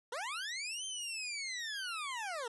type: linear two-way sweep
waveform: 20% pulse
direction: up then down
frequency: 440 to 3149 to 440 Hz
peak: -33 dBFS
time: 0.12-2.48 s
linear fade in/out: 5 ms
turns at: 0.85 s
effects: resampled to 24000 Hz